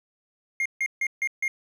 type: tone bursts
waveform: triangle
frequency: 2129 Hz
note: C7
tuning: 30 cents sharp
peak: -21 dBFS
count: 5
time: 0.6-1.48 s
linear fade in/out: 2 ms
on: 56 ms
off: 150 ms
effects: none